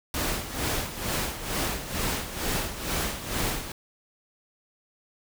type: noise with tremolo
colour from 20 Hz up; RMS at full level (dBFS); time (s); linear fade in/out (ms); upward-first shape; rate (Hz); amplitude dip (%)
pink; -27; 0.14-3.72; 2; sine; 2.2; 70
effects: none